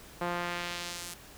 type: tone with band-pass filter sweep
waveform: sawtooth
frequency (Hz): 174.61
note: F3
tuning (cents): 0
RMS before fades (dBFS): -36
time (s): 0.21-1.14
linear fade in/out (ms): 5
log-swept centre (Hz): 890 to 9900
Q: 0.83
effects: pink hiss -51 dBFS RMS until 1.37 s